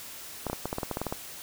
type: clicks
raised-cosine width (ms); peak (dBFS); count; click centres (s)
1; -16; 12; 0.467 / 0.499 / 0.531 / 0.656 / 0.729 / 0.784 / 0.832 / 0.913 / 0.971 / 1.016 / 1.067 / 1.125
effects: white hiss -43 dBFS RMS until 1.42 s